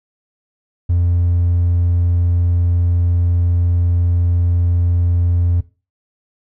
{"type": "tone", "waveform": "triangle", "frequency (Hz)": 87.2, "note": "F2", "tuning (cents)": -2, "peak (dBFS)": -9, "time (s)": [0.89, 5.61], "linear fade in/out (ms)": 10, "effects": ["noise-tail reverb RT60 0.3 s tail -19 dB re dry", "tanh soft clip ceiling -6 dBFS"]}